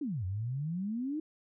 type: exponential two-way sweep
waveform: sine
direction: down then up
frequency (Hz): 320 to 89 to 320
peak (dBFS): -32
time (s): 0.01-1.2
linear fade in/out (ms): 5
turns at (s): 0.25
effects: none